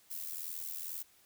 violet noise with amplitude modulation, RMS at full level -38 dBFS, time 0.1-1.03 s, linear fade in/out 10 ms, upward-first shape sine, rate 82.2 Hz, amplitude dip 75%, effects white hiss -65 dBFS RMS until 1.25 s

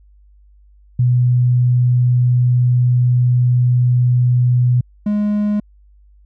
sine / triangle tone pair in turn, 123.7 / 208 Hz, B2 / G#3, +3 / +3 cents, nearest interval major sixth, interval 900 cents, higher second, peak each -10 / -12 dBFS, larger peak first, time 0.99-4.81 / 5.06-5.6 s, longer first, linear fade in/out 5 ms, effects added 50 Hz sine -45 dBFS peak until 6.25 s

